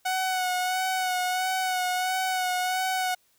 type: tone with vibrato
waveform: sawtooth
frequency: 740 Hz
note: F#5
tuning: in tune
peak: -21 dBFS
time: 0.05-3.15 s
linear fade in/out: 10 ms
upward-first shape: sine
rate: 1.5 Hz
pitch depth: 28 cents each way
effects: white hiss -66 dBFS RMS until 3.38 s